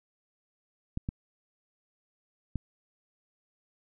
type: clicks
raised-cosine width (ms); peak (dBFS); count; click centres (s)
5; -19; 3; 0.974 / 1.089 / 2.557
effects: none